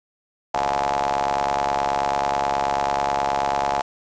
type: ring-modulated tone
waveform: sawtooth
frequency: 69.3 Hz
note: C#2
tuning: in tune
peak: -13 dBFS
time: 0.54-3.82 s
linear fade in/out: 5 ms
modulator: 787 Hz
effects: resampled to 16000 Hz + 7-bit